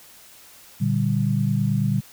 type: chord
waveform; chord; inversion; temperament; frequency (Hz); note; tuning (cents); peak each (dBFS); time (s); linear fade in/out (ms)
sine; G minor; first; just; 117.6 / 147 / 196; Bb2 / D3 / G3; +16 / +2 / 0; -23; 0.8-2.01; 20
effects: white hiss -48 dBFS RMS until 2.12 s